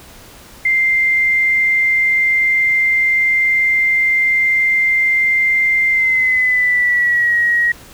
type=tone with pitch glide; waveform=sine; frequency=2093 to 1897.2 Hz; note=C7 to A#6; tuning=0 to +30 cents; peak=-11 dBFS; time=0.65-7.72 s; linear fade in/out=5 ms; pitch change=-170 cents; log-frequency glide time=5.9-7.35 s; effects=pink hiss -40 dBFS RMS until 7.93 s